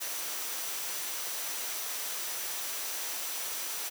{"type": "tone in noise", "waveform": "sine", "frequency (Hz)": 5890, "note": "F#8", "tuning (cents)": -9, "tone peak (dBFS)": -45, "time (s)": [0, 3.9], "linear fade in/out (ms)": 20, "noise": "white", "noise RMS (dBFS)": -36, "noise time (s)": [0, 3.9], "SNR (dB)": -12, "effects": ["high-pass 400 Hz 12 dB/octave"]}